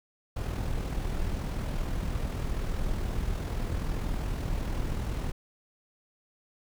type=noise with amplitude modulation; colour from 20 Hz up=brown; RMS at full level=-29 dBFS; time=0.36-5.32 s; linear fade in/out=10 ms; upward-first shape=sine; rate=40.8 Hz; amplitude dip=40%; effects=none